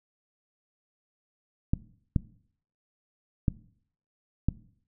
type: clicks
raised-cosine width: 5 ms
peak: -11 dBFS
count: 4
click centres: 1.735 / 2.162 / 3.482 / 4.486 s
effects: noise-tail reverb RT60 0.6 s tail -19 dB re dry